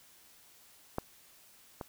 clicks, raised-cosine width 1 ms, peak -18 / -24 dBFS, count 2, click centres 0.984 / 1.812 s, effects white hiss -60 dBFS RMS until 1.88 s

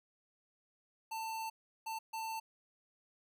square tone bursts at uneven times, 892 Hz, A5, 23 cents sharp, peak -39 dBFS, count 3, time 1.11-1.5 / 1.86-1.99 / 2.13-2.4 s, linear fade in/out 10 ms, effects none

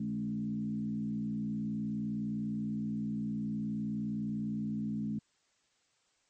sine tone with frequency modulation, 212 Hz, G#3, 36 cents sharp, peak -32 dBFS, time 0-5.19 s, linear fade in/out 5 ms, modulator 59.5 Hz, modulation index 0.89, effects white hiss -73 dBFS RMS until 6.29 s + MP3 32 kbps

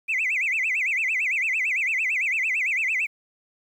sine tone with vibrato, 2314 Hz, D7, 26 cents flat, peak -20 dBFS, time 0.08-3.07 s, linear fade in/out 20 ms, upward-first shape sine, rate 8.9 Hz, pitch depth 260 cents each way, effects tanh soft clip ceiling -18 dBFS + 9-bit

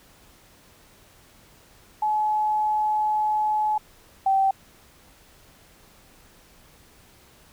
sine tone pair in turn, 853 / 775.2 Hz, G#5 / G5, +46 / -20 cents, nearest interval major second, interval 166 cents, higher first, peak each -20 / -17 dBFS, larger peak second, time 2.02-3.78 / 4.26-4.51 s, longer first, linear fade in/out 5 ms, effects pink hiss -54 dBFS RMS until 7.52 s

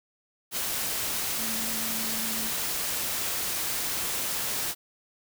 sine tone in noise, 223.1 Hz, A3, 24 cents sharp, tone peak -38 dBFS, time 1.37-2.52 s, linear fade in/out 50 ms, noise white, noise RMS -30 dBFS, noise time 0.51-4.75 s, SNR -11 dB, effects none

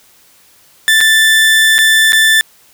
30% pulse tone with dropouts, 1765 Hz, A6, 5 cents sharp, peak -4 dBFS, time 0.88-2.41 s, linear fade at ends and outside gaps 0 ms, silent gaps 1.006-1.011 / 1.782-1.788 / 2.122-2.131 s, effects white hiss -47 dBFS RMS until 2.73 s

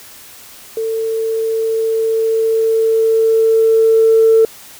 sine tone with level ramp, 447.5 Hz, A4, 29 cents sharp, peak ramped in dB -16 to -5 dBFS, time 0.77-4.45 s, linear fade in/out 2 ms, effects tanh soft clip ceiling -1 dBFS + white hiss -38 dBFS RMS until 4.79 s

